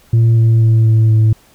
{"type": "tone with pitch steps", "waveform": "sine", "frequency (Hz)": [114.7, 113.45, 112.21, 110.99, 109.77], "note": ["A#2", "A#2", "A2", "A2", "A2"], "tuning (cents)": [-28, -47, 34, 16, -4], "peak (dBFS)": -4, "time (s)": [0.13, 1.33], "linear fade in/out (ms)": 5, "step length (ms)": 240, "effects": ["tanh soft clip ceiling -6 dBFS", "pink hiss -49 dBFS RMS until 1.54 s"]}